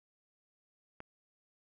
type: click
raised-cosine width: 0.5 ms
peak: -30 dBFS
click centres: 1.004 s
effects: none